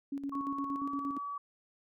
sine tone with tremolo, 278.8 Hz, C#4, 10 cents sharp, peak -33 dBFS, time 0.12-1.18 s, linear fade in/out 5 ms, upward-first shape square, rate 8.6 Hz, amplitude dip 60%
sine tone with pitch glide, 1108.7 to 1141.8 Hz, C#6 to D6, 0 to -49 cents, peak -36 dBFS, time 0.32-1.38 s, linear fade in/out 5 ms, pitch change +51 cents, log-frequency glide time 0.76-0.88 s
effects none

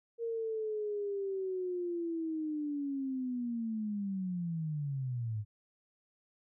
sine linear sweep, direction down, 466.2 to 102.4 Hz, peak -33 dBFS, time 0.18-5.45 s, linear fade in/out 50 ms, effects none

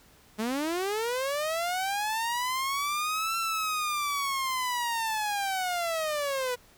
sawtooth linear two-way sweep, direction up then down, 207.8 to 1352 to 485.9 Hz, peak -24 dBFS, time 0.38-6.56 s, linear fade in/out 20 ms, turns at 3.37 s, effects pink hiss -58 dBFS RMS until 6.77 s

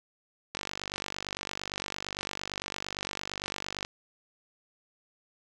click train, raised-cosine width 0.2 ms, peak -16 dBFS, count 162, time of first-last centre 0.55-3.849 s, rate 48.8 Hz, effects 9-bit

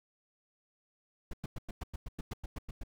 brown noise bursts, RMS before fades -38 dBFS, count 13, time 1.31-2.835 s, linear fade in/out 5 ms, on 25 ms, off 100 ms, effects none

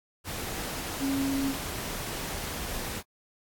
sine tone in noise, 273.5 Hz, C#4, 23 cents flat, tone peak -26 dBFS, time 0.99-1.55 s, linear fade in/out 50 ms, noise pink, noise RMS -35 dBFS, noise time 0.24-3.03 s, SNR +6 dB, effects AAC 64 kbps

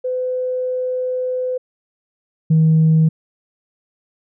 sine tone pair in turn, 507 / 159.05 Hz, B4 / D#3, +45 / +38 cents, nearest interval octave + minor sixth, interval 2007 cents, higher first, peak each -18 / -8 dBFS, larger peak second, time 0.04-1.58 / 2.5-3.09 s, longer first, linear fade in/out 10 ms, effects tanh soft clip ceiling -7 dBFS

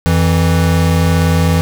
square tone pair together, 87.15 / 164.81 Hz, F2 / E3, -3 / 0 cents, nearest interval major seventh, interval 1103 cents, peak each -13 dBFS, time 0.06-1.61 s, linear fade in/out 0 ms, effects none

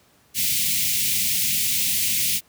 white band-stop noise, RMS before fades -22 dBFS, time 0.34-2.41 s, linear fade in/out 50 ms, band 240 to 2100 Hz, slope 48 dB/octave, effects pink hiss -58 dBFS RMS until 2.48 s + high-pass 80 Hz 12 dB/octave

